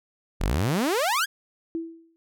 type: exponential sweep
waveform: sawtooth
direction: up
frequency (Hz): 37.25 to 1708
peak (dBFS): -18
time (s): 0.4-1.26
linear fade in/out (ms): 20
type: tone with exponential decay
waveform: sine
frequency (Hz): 329.6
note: E4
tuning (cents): 0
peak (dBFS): -24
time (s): 1.75-2.16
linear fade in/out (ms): 0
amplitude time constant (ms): 87
effects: none